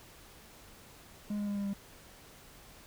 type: tone with pitch steps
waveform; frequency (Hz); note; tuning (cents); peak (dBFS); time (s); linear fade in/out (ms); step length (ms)
triangle; 207.5 / 205.4 / 203.2 / 201.1 / 199.05; G#3 / G#3 / G#3 / G3 / G3; -1 / -19 / -38 / +44 / +27; -30; 1.3-1.735; 5; 87
effects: pink hiss -55 dBFS RMS until 2.86 s